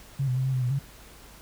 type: tone with pitch steps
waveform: sine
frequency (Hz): 137.2 / 126.3 / 130.6 / 132.6 / 128.4 / 123.5 / 137.8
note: C#3 / B2 / C3 / C3 / C3 / B2 / C#3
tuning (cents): -17 / +39 / -3 / +23 / -32 / 0 / -10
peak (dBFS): -23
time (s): 0.19-0.792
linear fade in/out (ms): 10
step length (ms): 86
effects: added 50 Hz sine -52 dBFS peak until 1.41 s + pink hiss -50 dBFS RMS until 1.41 s